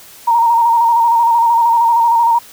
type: tone with vibrato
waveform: sine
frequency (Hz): 931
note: A#5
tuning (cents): -2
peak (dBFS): -8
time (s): 0.27-2.39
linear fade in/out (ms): 10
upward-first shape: square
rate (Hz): 13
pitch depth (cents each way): 30
effects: white hiss -39 dBFS RMS until 2.52 s